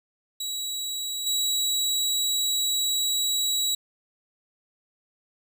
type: tone with level steps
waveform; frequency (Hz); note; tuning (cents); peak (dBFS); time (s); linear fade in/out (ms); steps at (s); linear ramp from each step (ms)
25% pulse; 3893; B7; -26; -25 / -19; 0.4-3.75; 5; 1.26; 10
effects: none

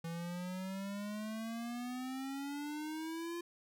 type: exponential sweep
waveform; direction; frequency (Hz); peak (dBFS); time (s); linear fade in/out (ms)
square; up; 164.81 to 346.6; -40; 0.04-3.41; 5
effects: none

